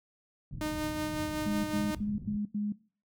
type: low-pass noise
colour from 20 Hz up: white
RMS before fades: -42 dBFS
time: 0.51-2.37 s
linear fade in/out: 2 ms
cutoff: 180 Hz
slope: 24 dB/octave
type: tone with tremolo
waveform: sawtooth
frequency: 306.4 Hz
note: D#4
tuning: 27 cents flat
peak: -27 dBFS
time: 0.61-1.95 s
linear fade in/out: 2 ms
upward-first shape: sine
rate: 5.4 Hz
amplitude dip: 35%
type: tone bursts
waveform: sine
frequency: 207.7 Hz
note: G#3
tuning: in tune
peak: -29 dBFS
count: 5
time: 1.46-2.724 s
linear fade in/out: 5 ms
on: 180 ms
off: 91 ms
effects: noise-tail reverb RT60 0.4 s tail -19 dB re dry